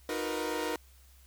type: chord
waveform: sawtooth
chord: B major seventh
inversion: first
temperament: equal with one note detuned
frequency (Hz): 311.1 / 360.5 / 466.2 / 493.9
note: D#4 / F#4 / A#4 / B4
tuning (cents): 0 / -45 / 0 / 0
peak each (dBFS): -33 / -35 / -32 / -35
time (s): 0.09-0.76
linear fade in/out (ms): 2
effects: added 65 Hz sine -56 dBFS peak until 1.26 s + white hiss -63 dBFS RMS until 1.26 s